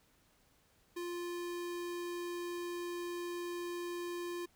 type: tone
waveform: square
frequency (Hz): 349.2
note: F4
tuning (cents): 0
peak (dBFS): -39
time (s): 0.96-4.46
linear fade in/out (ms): 10
effects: pink hiss -70 dBFS RMS until 4.55 s

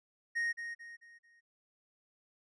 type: tone with echo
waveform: triangle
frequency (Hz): 1864.7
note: A#6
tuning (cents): 0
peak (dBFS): -29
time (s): 0.35-0.53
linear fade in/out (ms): 20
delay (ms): 220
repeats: 4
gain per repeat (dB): -8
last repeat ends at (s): 1.41
effects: resampled to 22050 Hz

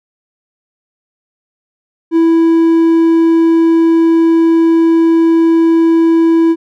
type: tone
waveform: triangle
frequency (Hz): 329.6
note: E4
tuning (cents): 0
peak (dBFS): -4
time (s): 2.11-6.56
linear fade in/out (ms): 50
effects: none

